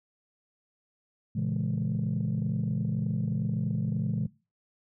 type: chord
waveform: sine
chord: A# half-diminished seventh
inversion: none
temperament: just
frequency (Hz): 116.54 / 139.85 / 167.82 / 209.8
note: A#2 / C#3 / E3 / G#3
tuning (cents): 0 / +16 / +31 / +18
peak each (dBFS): -31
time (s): 1.35-4.27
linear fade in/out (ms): 10
effects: noise-tail reverb RT60 0.3 s tail -20 dB re dry + tanh soft clip ceiling -21 dBFS